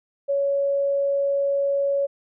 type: tone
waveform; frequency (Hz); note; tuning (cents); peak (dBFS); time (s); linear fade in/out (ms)
sine; 559; C#5; +14; -19; 0.28-2.07; 20
effects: none